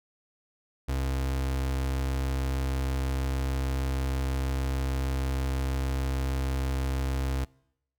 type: tone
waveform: 35% pulse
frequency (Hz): 66.4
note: C2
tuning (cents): +26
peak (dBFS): -25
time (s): 0.88-7.45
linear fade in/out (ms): 10
effects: noise-tail reverb RT60 0.8 s tail -25 dB re dry